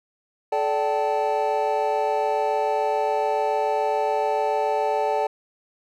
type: tone cluster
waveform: triangle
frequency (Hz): 431.9 / 584 / 771 / 878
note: A4 / D5 / G5 / A5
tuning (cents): -32 / -10 / -29 / -4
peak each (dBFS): -24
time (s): 0.52-5.27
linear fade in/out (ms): 5
effects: none

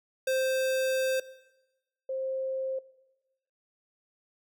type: tone pair in turn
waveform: square / sine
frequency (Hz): 523.3 / 527.9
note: C5 / C5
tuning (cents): 0 / +15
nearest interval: unison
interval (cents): 15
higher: second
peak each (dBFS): -26 / -30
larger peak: first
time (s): 0.27-1.2 / 2.09-2.79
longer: first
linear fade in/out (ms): 5
effects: noise-tail reverb RT60 1.0 s tail -18 dB re dry

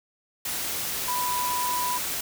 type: tone in noise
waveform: sine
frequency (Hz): 987.8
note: B5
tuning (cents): 0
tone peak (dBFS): -26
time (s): 1.08-1.98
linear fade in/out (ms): 5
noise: white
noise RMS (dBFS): -30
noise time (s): 0.45-2.21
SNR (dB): +1
effects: none

